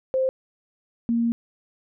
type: tone pair in turn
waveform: sine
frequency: 523.3 / 233.1 Hz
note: C5 / A#3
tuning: 0 / 0 cents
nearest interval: octave + major second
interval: 1400 cents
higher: first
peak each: -19 dBFS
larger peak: neither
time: 0.14-0.29 / 1.09-1.32 s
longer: second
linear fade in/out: 0 ms
effects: none